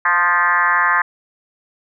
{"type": "tone with frequency modulation", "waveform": "sine", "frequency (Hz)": 1400, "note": "F6", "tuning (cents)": 4, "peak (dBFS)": -12, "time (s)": [0.05, 1.02], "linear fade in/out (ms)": 5, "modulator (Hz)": 174, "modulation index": 2.8, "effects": []}